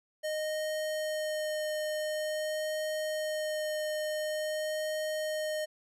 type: tone with vibrato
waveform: square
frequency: 616 Hz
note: D#5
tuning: 17 cents flat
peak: -32 dBFS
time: 0.23-5.66 s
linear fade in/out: 20 ms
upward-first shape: sine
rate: 0.47 Hz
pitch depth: 9 cents each way
effects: resampled to 32000 Hz

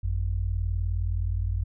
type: tone pair together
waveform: sine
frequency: 50.45 / 89.9 Hz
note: G#1 / F#2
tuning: -49 / -49 cents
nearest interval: minor seventh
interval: 1000 cents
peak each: -27 dBFS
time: 0.03-1.64 s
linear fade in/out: 10 ms
effects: none

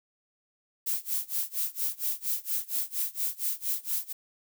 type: noise with tremolo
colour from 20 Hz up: violet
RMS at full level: -28 dBFS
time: 0.86-4.13 s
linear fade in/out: 10 ms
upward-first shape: sine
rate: 4.3 Hz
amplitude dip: 95%
effects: none

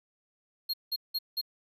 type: tone bursts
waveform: square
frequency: 4257 Hz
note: C8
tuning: 29 cents sharp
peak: -29 dBFS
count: 4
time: 0.69-1.414 s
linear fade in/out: 10 ms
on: 46 ms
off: 180 ms
effects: none

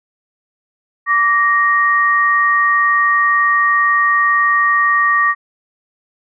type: tone pair together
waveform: sine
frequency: 1161.3 / 1869 Hz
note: D6 / A#6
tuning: -20 / +4 cents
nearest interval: minor sixth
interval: 824 cents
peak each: -13 dBFS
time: 1.06-5.35 s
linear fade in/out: 50 ms
effects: none

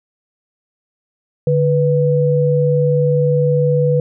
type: tone pair together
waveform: sine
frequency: 146.83 / 492.3 Hz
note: D3 / B4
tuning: 0 / -6 cents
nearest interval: octave + major sixth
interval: 2094 cents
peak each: -14 dBFS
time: 1.47-4 s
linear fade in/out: 2 ms
effects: none

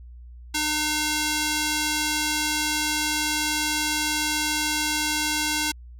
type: tone with band-pass filter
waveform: square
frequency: 303.4 Hz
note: D#4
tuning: 44 cents flat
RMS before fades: -25 dBFS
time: 0.54-5.72 s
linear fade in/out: 10 ms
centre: 6000 Hz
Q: 0.57
effects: added 60 Hz sine -40 dBFS peak until 5.99 s

